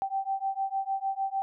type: beating tone pair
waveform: sine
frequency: 775 / 781.6 Hz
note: G5 / G5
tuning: -20 / -5 cents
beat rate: 6.6 Hz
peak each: -31 dBFS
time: 0.02-1.42 s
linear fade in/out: 0 ms
effects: none